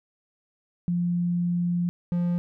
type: tone pair in turn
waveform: sine / triangle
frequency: 174.61 / 174.61 Hz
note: F3 / F3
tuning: 0 / 0 cents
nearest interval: unison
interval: 0 cents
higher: neither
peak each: -22 / -20 dBFS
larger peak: second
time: 0.88-1.89 / 2.12-2.38 s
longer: first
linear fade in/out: 0 ms
effects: none